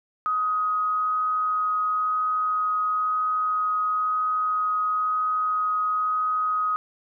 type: tone with amplitude modulation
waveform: sine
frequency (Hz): 1257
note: D#6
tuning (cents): +17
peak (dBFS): -20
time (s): 0.26-6.76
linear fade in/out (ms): 0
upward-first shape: sine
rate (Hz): 187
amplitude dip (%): 25
effects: none